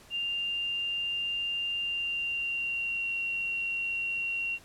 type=tone with pitch glide; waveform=sine; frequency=2794 to 2748 Hz; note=F7 to F7; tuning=0 to -29 cents; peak=-29 dBFS; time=0.1-4.59 s; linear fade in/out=50 ms; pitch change=-29 cents; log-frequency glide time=1.78-3.11 s; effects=pink hiss -55 dBFS RMS until 4.64 s + low-pass 12000 Hz 12 dB/octave